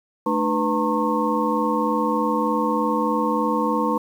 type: tone cluster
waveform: sine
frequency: 219.1 / 302.4 / 494.4 / 911 / 1083 Hz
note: A3 / D#4 / B4 / A#5 / C#6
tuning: -7 / -49 / +2 / -40 / -41 cents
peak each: -25 dBFS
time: 0.26-3.98 s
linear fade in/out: 5 ms
effects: 8-bit